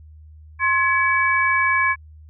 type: tone cluster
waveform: sine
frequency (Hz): 1061 / 1685 / 2282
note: C6 / G#6 / C#7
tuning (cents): +24 / +25 / +50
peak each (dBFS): -20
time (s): 0.59-1.96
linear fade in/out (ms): 50
effects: added 77 Hz sine -41 dBFS peak until 2.29 s